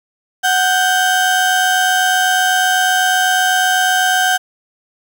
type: tone pair together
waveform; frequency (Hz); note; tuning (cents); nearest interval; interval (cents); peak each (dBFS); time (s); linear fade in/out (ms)
35% pulse; 740 / 1568; F#5 / G6; 0 / 0; octave + minor second; 1300; -13; 0.43-4.38; 20
effects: 8-bit